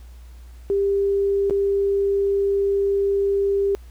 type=tone with dropouts; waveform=sine; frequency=397.3 Hz; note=G4; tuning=23 cents sharp; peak=-17 dBFS; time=0.7-3.75 s; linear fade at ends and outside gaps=0 ms; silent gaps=1.498-1.508 s; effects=added 60 Hz sine -39 dBFS peak until 3.9 s + pink hiss -56 dBFS RMS until 3.9 s